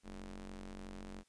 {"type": "ring-modulated tone", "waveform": "sawtooth", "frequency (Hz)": 93.7, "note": "F#2", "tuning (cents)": 22, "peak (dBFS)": -39, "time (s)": [0.03, 1.24], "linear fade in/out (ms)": 50, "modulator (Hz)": 119, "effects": ["white hiss -75 dBFS RMS until 1.28 s", "resampled to 22050 Hz"]}